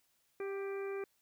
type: harmonic tone with a mistuned harmonic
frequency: 394.1 Hz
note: G4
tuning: 9 cents sharp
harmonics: 1 / 2 / 3 / 4 / 5 / 6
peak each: -37 / -53 / -51 / -53 / -56 / -52 dBFS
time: 0.4-1.04 s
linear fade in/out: 2 ms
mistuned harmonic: 2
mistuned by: -24 cents
effects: white hiss -75 dBFS RMS until 1.21 s